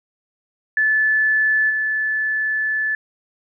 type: tone with level steps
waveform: sine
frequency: 1738 Hz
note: A6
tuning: 22 cents flat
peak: -14 / -18 dBFS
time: 0.77-2.95 s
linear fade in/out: 2 ms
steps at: 1.69 s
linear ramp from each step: 20 ms
effects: none